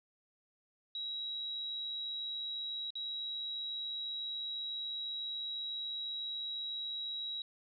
sine tone with dropouts, 3862 Hz, B7, 39 cents flat, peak -37 dBFS, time 0.95-7.42 s, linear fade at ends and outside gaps 2 ms, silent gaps 2.905-2.954 s, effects none

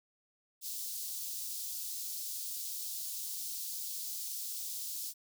white high-pass noise, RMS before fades -40 dBFS, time 0.61-5.14 s, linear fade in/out 50 ms, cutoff 4100 Hz, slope 24 dB/octave, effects none

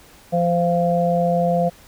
harmonic tone, 172.9 Hz, F3, 17 cents flat, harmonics 1 / 3 / 4, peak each -20 / -20 / -20 dBFS, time 0.32-1.7 s, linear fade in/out 20 ms, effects pink hiss -48 dBFS RMS until 1.87 s

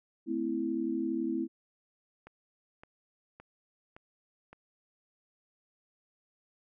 sine chord, A minor, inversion none, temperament equal with one note detuned, 220 / 257.4 / 329.6 Hz, A3 / C4 / E4, 0 / -28 / 0 cents, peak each -37 / -34 / -32 dBFS, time 0.26-1.48 s, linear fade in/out 50 ms
click train, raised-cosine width 0.5 ms, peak -34 dBFS, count 5, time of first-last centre 2.27-4.53 s, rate 1.77 Hz
effects none

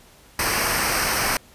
pink noise with comb filter, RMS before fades -22 dBFS, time 0.39-1.37 s, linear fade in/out 2 ms, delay 0.28 ms, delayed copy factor -0.65, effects pink hiss -51 dBFS RMS until 1.54 s + resampled to 32000 Hz

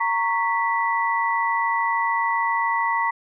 sine tone cluster, 924 / 1111 / 1969 Hz, A#5 / C#6 / B6, -16 / +4 / -6 cents, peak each -22 / -25 / -25 dBFS, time 0-3.11 s, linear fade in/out 10 ms, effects none

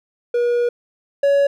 triangle tone pair in turn, 480.3 / 562.1 Hz, B4 / C#5, -48 / +24 cents, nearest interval minor third, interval 272 cents, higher second, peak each -13 / -10 dBFS, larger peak second, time 0.34-0.69 / 1.23-1.47 s, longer first, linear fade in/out 5 ms, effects none

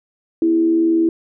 sine tone with frequency modulation, 329.6 Hz, E4, in tune, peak -12 dBFS, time 0.42-1.09 s, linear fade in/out 2 ms, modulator 78.4 Hz, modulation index 0.34, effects none

